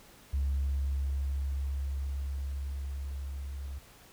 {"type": "tone with level ramp", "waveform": "sine", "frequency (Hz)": 68.9, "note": "C#2", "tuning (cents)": -10, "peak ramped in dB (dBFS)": [-25, -36], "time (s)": [0.33, 3.79], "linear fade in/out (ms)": 10, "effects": ["tanh soft clip ceiling -24 dBFS", "pink hiss -56 dBFS RMS until 4.12 s"]}